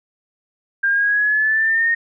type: exponential sweep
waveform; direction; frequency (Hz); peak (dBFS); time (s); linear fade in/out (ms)
sine; up; 1593 to 1857; -14; 0.83-1.95; 10
effects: none